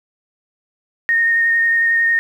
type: tone with vibrato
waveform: sine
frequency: 1845 Hz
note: A#6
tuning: 18 cents flat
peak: -12 dBFS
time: 1.09-2.19 s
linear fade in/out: 0 ms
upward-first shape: square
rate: 11 Hz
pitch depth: 11 cents each way
effects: 8-bit